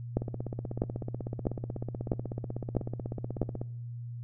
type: two click trains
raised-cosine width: 2 ms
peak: -13 / -22 dBFS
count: 6 / 56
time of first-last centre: 0.17-3.417 / 0.22-3.615 s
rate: 1.54 / 16.2 Hz
effects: noise-tail reverb RT60 0.9 s tail -25 dB re dry + added 119 Hz sine -37 dBFS peak until 4.23 s